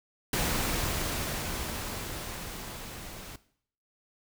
pink noise with level ramp, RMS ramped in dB -28 to -44 dBFS, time 0.33-3.36 s, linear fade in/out 2 ms, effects noise-tail reverb RT60 0.6 s tail -17 dB re dry

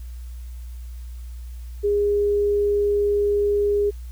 sine tone, 409.5 Hz, G#4, 24 cents flat, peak -17 dBFS, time 1.83-3.91 s, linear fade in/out 20 ms, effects added 60 Hz sine -32 dBFS peak until 4.11 s + white hiss -55 dBFS RMS until 4.11 s

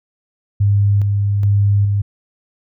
sine tone with tremolo, 101.2 Hz, G#2, 44 cents flat, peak -10 dBFS, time 0.6-2.02 s, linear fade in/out 10 ms, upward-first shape square, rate 1.2 Hz, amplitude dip 30%, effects none

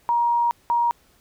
sine tone pair in turn, 946 / 946 Hz, A#5 / A#5, +25 / +25 cents, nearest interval unison, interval 0 cents, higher neither, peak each -17 dBFS, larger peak neither, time 0.09-0.51 / 0.7-0.91 s, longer first, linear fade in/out 0 ms, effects pink hiss -59 dBFS RMS until 1.2 s

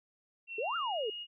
sine tone with pitch glide, 2716 to 2866 Hz, F7 to F7, -49 to +44 cents, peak -39 dBFS, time 0.47-1.27 s, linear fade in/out 50 ms, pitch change +93 cents, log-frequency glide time 0.59-0.87 s
sine exponential two-way sweep, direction up then down, 403.7 to 1427 to 403.7 Hz, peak -32 dBFS, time 0.58-1.1 s, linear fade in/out 5 ms, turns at 0.76 s
effects none

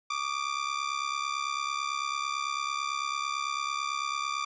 sawtooth ring-modulated tone, 1181 Hz, D6, 9 cents sharp, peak -23 dBFS, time 0.1-4.45 s, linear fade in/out 5 ms, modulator 34.5 Hz, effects resampled to 16000 Hz

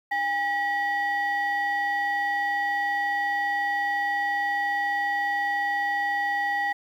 sine tone pair together, 809.4 / 1925 Hz, G#5 / B6, -45 / -45 cents, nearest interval octave + minor third, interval 1500 cents, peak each -24 dBFS, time 0.11-6.73 s, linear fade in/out 10 ms, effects tanh soft clip ceiling -20 dBFS + 9-bit

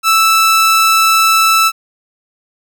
sawtooth tone, 1318.5 Hz, E6, in tune, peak -4 dBFS, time 0.03-1.72 s, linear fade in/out 50 ms, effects none

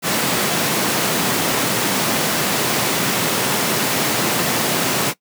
pink high-pass noise, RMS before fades -19 dBFS, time 0.02-5.14 s, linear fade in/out 50 ms, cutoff 140 Hz, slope 24 dB/octave, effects noise-tail reverb RT60 0.1 s tail -20 dB re dry

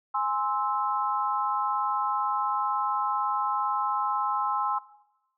sine chord, Ab augmented, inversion none, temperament equal with one note detuned, 830.6 / 1046.5 / 1308.6 Hz, Ab5 / C6 / E6, 0 / 0 / -13 cents, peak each -29 / -28 / -29 dBFS, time 0.14-4.79 s, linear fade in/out 10 ms, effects noise-tail reverb RT60 0.9 s tail -18 dB re dry

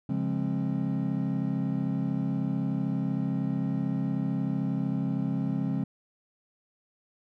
triangle chord, Db major seventh, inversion none, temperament equal with one note detuned, 138.59 / 174.61 / 207.7 / 267.1 Hz, Db3 / F3 / Ab3 / C4, 0 / 0 / 0 / +36 cents, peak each -30 dBFS, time 0.09-5.84 s, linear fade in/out 5 ms, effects none

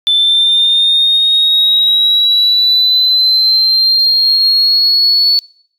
sine linear sweep, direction up, 3520 to 4435 Hz, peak -6 dBFS, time 0.07-5.39 s, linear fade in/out 0 ms, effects noise-tail reverb RT60 0.6 s tail -24 dB re dry + tanh soft clip ceiling -3 dBFS

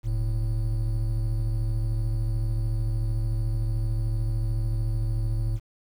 triangle tone pair together, 41.4 / 110.7 Hz, E1 / A2, +8 / +11 cents, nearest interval octave + perfect fourth, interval 1703 cents, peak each -24 dBFS, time 0.03-5.6 s, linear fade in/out 50 ms, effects 9-bit

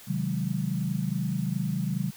sine chord, Ab dominant seventh, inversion first, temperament equal, 130.81 / 155.56 / 185 / 207.7 Hz, C3 / Eb3 / Gb3 / Ab3, 0 / 0 / 0 / 0 cents, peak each -32 / -31 / -30 / -34 dBFS, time 0.07-2.11 s, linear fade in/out 20 ms, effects white hiss -49 dBFS RMS until 2.16 s

